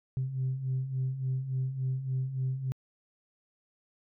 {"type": "beating tone pair", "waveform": "sine", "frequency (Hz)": [128.2, 131.7], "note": ["C3", "C3"], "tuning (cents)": [-35, 12], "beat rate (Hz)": 3.5, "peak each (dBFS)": [-35, -29], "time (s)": [0.17, 2.72], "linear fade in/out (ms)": 0, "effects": ["tanh soft clip ceiling -24 dBFS"]}